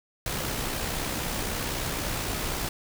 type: noise with amplitude modulation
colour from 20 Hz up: pink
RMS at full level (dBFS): -29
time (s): 0.26-2.69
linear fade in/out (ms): 2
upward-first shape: sine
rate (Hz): 63.8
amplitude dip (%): 35
effects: none